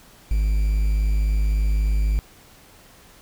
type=tone with quantisation; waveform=triangle; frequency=51.8 Hz; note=G#1; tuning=4 cents flat; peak=-15 dBFS; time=0.31-2.19 s; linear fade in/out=0 ms; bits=7; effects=pink hiss -50 dBFS RMS until 3.21 s